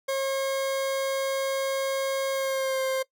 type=tone with pitch glide; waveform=40% pulse; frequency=540 to 527.4 Hz; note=C#5 to C5; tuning=-45 to +14 cents; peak=-24 dBFS; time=0.08-3.03 s; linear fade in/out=10 ms; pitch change=-41 cents; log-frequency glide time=2.33-2.82 s; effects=noise-tail reverb RT60 0.1 s tail -21 dB re dry